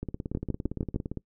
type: two click trains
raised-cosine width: 3 ms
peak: -20 / -15 dBFS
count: 21 / 5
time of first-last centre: 0.03-1.173 / 0.35-0.961 s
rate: 17.5 / 6.55 Hz
effects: noise-tail reverb RT60 0.1 s tail -22 dB re dry